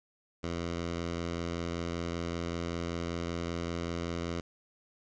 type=tone; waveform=10% pulse; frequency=85.2 Hz; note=F2; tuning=42 cents flat; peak=-25 dBFS; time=0.43-4.41 s; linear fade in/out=10 ms; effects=resampled to 16000 Hz + 10-bit